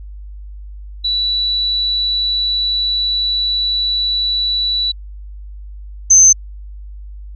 sine tone pair in turn, 3946 / 6213 Hz, B7 / G8, -2 / -16 cents, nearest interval minor sixth, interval 786 cents, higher second, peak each -14 / -4 dBFS, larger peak second, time 1.04-4.92 / 6.1-6.33 s, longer first, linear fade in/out 10 ms, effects added 50 Hz sine -29 dBFS peak until 7.35 s

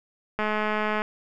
click train, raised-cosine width 0.5 ms, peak -12 dBFS, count 135, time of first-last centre 0.39-1.019 s, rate 213 Hz, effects none

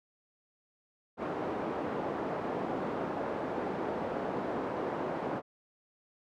pink band-pass noise, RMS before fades -35 dBFS, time 1.17-5.42 s, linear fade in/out 50 ms, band 280 to 850 Hz, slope 12 dB/octave, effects none

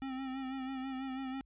square tone with vibrato, 264.1 Hz, C4, 16 cents sharp, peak -38 dBFS, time 0.02-1.41 s, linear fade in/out 0 ms, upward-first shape sine, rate 6.1 Hz, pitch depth 39 cents each way, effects added 50 Hz sine -63 dBFS peak until 1.45 s + resampled to 8000 Hz

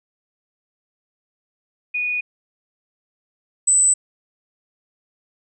sine tone pair in turn, 2466 / 8012 Hz, D#7 / B8, -16 / +24 cents, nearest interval octave + minor sixth, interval 2040 cents, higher second, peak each -20 / -12 dBFS, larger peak second, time 1.94-2.21 / 3.67-3.94 s, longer neither, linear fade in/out 10 ms, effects none

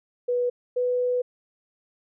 sine tone pair in turn, 490 / 495.4 Hz, B4 / B4, -14 / +5 cents, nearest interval unison, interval 19 cents, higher second, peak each -21 dBFS, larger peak neither, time 0.28-0.5 / 0.76-1.22 s, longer second, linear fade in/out 10 ms, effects none

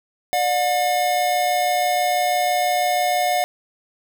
square tone pair together, 594.9 / 721 Hz, D5 / F#5, +22 / -45 cents, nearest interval minor third, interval 333 cents, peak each -25 / -19 dBFS, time 0.33-3.44 s, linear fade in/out 0 ms, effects none

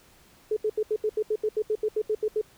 sine tone bursts, 429.3 Hz, A4, 43 cents flat, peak -22 dBFS, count 15, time 0.51-2.414 s, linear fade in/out 5 ms, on 56 ms, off 76 ms, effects pink hiss -57 dBFS RMS until 2.57 s

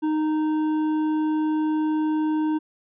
sine tone with hard clipping, 309.4 Hz, D#4, 10 cents flat, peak -22 dBFS, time 0.02-2.59 s, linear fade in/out 20 ms, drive 7 dB, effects resampled to 8000 Hz

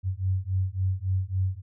sine beating tone pair, 92.5 / 96.1 Hz, F#2 / G2, 0 / -34 cents, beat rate 3.6 Hz, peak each -27 dBFS, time 0.03-1.62 s, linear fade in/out 50 ms, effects none

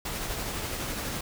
pink noise with tremolo, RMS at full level -32 dBFS, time 0.05-1.21 s, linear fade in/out 5 ms, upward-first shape triangle, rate 12 Hz, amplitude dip 30%, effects none

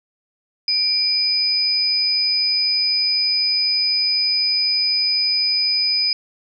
sine tone pair together, 2358 / 4996 Hz, D7 / D#8, +6 / +6 cents, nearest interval octave + minor second, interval 1300 cents, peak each -28 / -16 dBFS, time 0.68-6.13 s, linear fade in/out 2 ms, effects none

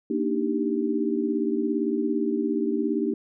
sine chord, Eb major seventh, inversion second, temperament equal, 233.1 / 293.7 / 311.1 / 392 Hz, Bb3 / D4 / Eb4 / G4, 0 / 0 / 0 / 0 cents, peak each -28 dBFS, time 0.1-3.14 s, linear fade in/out 5 ms, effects none

